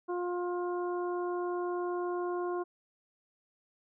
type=harmonic tone; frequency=354.4 Hz; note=F4; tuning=25 cents sharp; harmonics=1 / 2 / 3 / 4; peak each=-32 / -40 / -40 / -48 dBFS; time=0.08-2.64 s; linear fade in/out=20 ms; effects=none